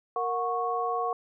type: tone cluster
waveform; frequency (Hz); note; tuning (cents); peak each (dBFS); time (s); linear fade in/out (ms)
sine; 466.1 / 728 / 1104; A#4 / F#5 / C#6; 0 / -28 / -7; -32 / -30 / -30; 0.16-1.13; 2
effects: none